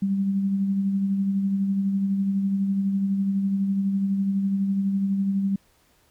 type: tone with tremolo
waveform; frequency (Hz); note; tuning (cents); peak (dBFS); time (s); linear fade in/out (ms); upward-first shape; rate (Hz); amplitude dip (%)
sine; 196; G3; 0; -19; 0.02-5.56; 5; sine; 12; 35
effects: pink hiss -62 dBFS RMS until 6.1 s